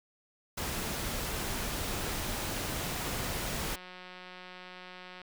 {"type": "noise", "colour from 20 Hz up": "pink", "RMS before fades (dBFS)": -35, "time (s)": [0.57, 3.76], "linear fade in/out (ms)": 10}
{"type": "click train", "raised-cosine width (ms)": 0.3, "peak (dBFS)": -31, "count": 439, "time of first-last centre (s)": [2.81, 5.217], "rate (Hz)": 182}
{"effects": []}